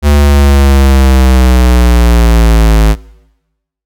square linear sweep, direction down, 73.42 to 52.8 Hz, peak -4 dBFS, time 0.02-2.96 s, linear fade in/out 50 ms, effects noise-tail reverb RT60 1.0 s tail -24 dB re dry

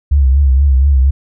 sine tone with vibrato, 68.1 Hz, C#2, 30 cents flat, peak -6 dBFS, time 0.11-1.11 s, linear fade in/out 10 ms, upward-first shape triangle, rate 4.2 Hz, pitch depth 110 cents each way, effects none

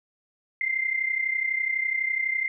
sine tone pair together, 2064 / 2096 Hz, C7 / C7, -24 / +2 cents, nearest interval unison, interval 26 cents, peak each -29 / -25 dBFS, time 0.61-2.48 s, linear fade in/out 2 ms, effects none

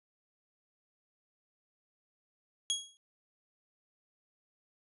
25% pulse tone with exponential decay, 3309 Hz, G#7, 7 cents flat, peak -23 dBFS, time 2.7-2.97 s, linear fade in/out 0 ms, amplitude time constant 57 ms, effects resampled to 32000 Hz

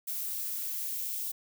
violet noise with high-pass filter sweep, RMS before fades -35 dBFS, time 0.07-1.32 s, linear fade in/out 10 ms, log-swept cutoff 560 to 3100 Hz, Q 0.95, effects none

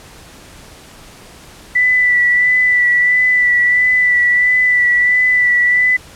sine tone with vibrato, 1975.5 Hz, B6, in tune, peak -9 dBFS, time 1.75-5.97 s, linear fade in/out 10 ms, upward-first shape sine, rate 1.5 Hz, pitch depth 24 cents each way, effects pink hiss -39 dBFS RMS until 6.15 s + low-pass 11000 Hz 12 dB/octave

